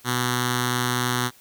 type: tone with notch filter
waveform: 5% pulse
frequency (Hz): 123.47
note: B2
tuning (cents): 0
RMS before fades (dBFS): -24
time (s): 0.04-1.31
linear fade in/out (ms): 50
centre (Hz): 580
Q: 0.7
effects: white hiss -53 dBFS RMS until 1.4 s